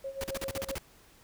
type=tone with tremolo; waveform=sine; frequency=543 Hz; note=C#5; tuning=36 cents flat; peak=-33 dBFS; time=0.04-0.75 s; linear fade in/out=5 ms; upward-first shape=sine; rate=7.7 Hz; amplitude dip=80%
type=noise bursts; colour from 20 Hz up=pink; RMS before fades=-36 dBFS; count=9; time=0.21-0.782 s; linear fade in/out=0 ms; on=28 ms; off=40 ms
effects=pink hiss -59 dBFS RMS until 1.23 s